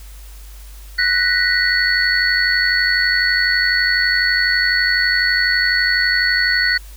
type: tone cluster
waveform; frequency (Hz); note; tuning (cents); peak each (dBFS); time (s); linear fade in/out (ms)
sine; 1484 / 1872 / 1964 / 4422; F#6 / A#6 / B6 / C#8; +5 / +7 / -10 / -5; -19; 0.98-6.78; 10
effects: added 50 Hz sine -34 dBFS peak until 6.96 s + white hiss -45 dBFS RMS until 6.96 s